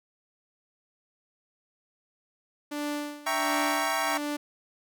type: tone with tremolo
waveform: sawtooth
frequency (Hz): 293.7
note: D4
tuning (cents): 0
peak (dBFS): -25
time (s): 2.71-4.37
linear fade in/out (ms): 10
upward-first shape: sine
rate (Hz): 1.4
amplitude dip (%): 85
type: chord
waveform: 25% pulse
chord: E diminished seventh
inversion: none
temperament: equal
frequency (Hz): 659.3 / 784 / 932.3 / 1108.7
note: E5 / G5 / Bb5 / Db6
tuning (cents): 0 / 0 / 0 / 0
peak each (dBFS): -28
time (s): 3.26-4.18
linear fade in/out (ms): 10
effects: none